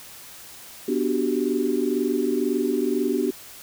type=chord; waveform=sine; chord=G major seventh; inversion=first; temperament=equal; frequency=246.9 / 293.7 / 370 / 392 Hz; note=B3 / D4 / F#4 / G4; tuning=0 / 0 / 0 / 0 cents; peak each=-26 dBFS; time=0.88-3.31 s; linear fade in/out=5 ms; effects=white hiss -43 dBFS RMS until 3.62 s